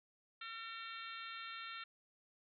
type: harmonic tone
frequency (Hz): 453.7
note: A#4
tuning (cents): -47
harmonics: 3 / 4 / 5 / 6 / 7 / 8 / 9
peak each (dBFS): -49 / -53 / -54 / -54 / -57 / -54 / -57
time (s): 0.41-1.84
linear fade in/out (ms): 5
effects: none